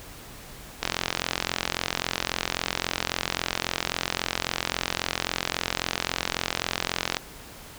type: click train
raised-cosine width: 0.2 ms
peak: -6 dBFS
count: 278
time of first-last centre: 0.83-7.169 s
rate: 43.7 Hz
effects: pink hiss -44 dBFS RMS until 7.78 s